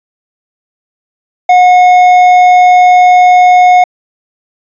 sine tone with hard clipping, 725 Hz, F#5, 35 cents flat, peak -3 dBFS, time 1.49-3.84 s, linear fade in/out 5 ms, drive 6 dB, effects resampled to 16000 Hz

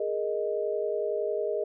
sine chord, Ab suspended second, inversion none, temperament equal, 415.3 / 466.2 / 622.3 Hz, Ab4 / Bb4 / Eb5, 0 / 0 / 0 cents, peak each -30 / -32 / -31 dBFS, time 0-1.64 s, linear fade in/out 5 ms, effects none

